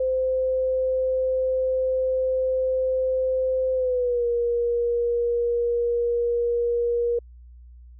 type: tone with pitch glide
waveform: sine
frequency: 518 to 475 Hz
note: C5 to A#4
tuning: -17 to +33 cents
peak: -20 dBFS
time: 0-7.19 s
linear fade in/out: 5 ms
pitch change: -150 cents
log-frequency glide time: 3.74-4.26 s
effects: added 60 Hz sine -43 dBFS peak until 7.99 s